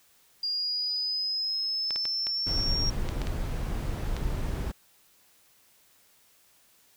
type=exponential sweep; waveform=sine; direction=up; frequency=4804 to 5588 Hz; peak=-27 dBFS; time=0.43-2.9 s; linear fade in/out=5 ms
type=clicks; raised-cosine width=0.2 ms; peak=-19 dBFS; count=8; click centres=1.907 / 1.96 / 2.054 / 2.269 / 3.089 / 3.217 / 3.271 / 4.166 s
type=noise; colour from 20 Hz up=brown; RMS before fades=-30 dBFS; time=2.46-4.72 s; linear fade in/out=10 ms
effects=white hiss -62 dBFS RMS until 6.96 s